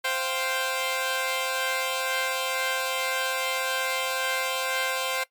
10% pulse chord, C suspended fourth, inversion none, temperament equal, 523.3 / 698.5 / 784 Hz, C5 / F5 / G5, 0 / 0 / 0 cents, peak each -19 / -25 / -24 dBFS, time 0.04-5.24 s, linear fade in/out 10 ms, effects noise-tail reverb RT60 0.1 s tail -18 dB re dry + MP3 96 kbps

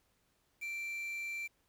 triangle tone with quantisation, 2349 Hz, D7, in tune, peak -36 dBFS, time 0.61-1.48 s, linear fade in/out 20 ms, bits 9, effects pink hiss -75 dBFS RMS until 1.68 s

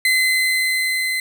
35% pulse tone with level ramp, 2046 Hz, C7, 39 cents flat, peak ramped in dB -12 to -18 dBFS, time 0.05-1.2 s, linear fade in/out 2 ms, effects none

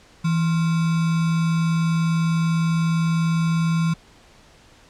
sine tone with sample-and-hold, 164.81 Hz, E3, in tune, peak -17 dBFS, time 0.24-3.94 s, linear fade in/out 10 ms, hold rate 1225 Hz, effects pink hiss -51 dBFS RMS until 4.89 s + low-pass 7000 Hz 12 dB/octave

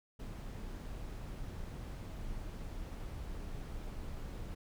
brown noise, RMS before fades -43 dBFS, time 0.19-4.55 s, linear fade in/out 10 ms, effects none

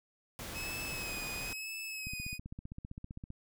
pink noise, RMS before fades -43 dBFS, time 0.39-1.53 s, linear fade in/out 0 ms
sawtooth tone with vibrato, 2546 Hz, D#7, 39 cents sharp, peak -36 dBFS, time 0.53-2.39 s, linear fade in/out 50 ms, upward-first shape sine, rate 1 Hz, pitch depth 48 cents each way
click train, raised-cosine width 5 ms, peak -31 dBFS, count 20, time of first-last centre 2.07-3.304 s, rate 15.4 Hz
effects none

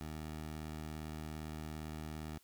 15% pulse tone, 77.5 Hz, D#2, 6 cents flat, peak -36 dBFS, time 0.01-2.38 s, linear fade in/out 0 ms, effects white hiss -69 dBFS RMS until 2.43 s

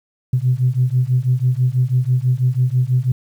sine beating tone pair, 123.7 / 129.8 Hz, B2 / C3, +3 / -13 cents, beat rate 6.1 Hz, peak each -16 dBFS, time 0.33-3.12 s, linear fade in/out 5 ms, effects tanh soft clip ceiling -6 dBFS + 8-bit

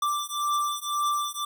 square beating tone pair, 1174.7 / 1176.6 Hz, D6 / D6, 0 / +3 cents, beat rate 1.9 Hz, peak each -29 dBFS, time 0.02-1.45 s, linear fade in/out 5 ms, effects none

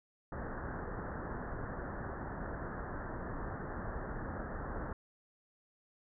pink low-pass noise, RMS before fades -41 dBFS, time 0.32-4.93 s, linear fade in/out 2 ms, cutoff 1800 Hz, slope 96 dB/octave, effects none

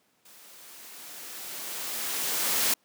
white noise with level ramp, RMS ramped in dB -53 to -24 dBFS, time 0.25-2.74 s, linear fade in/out 5 ms, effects pink hiss -68 dBFS RMS until 2.84 s + high-pass 200 Hz 12 dB/octave

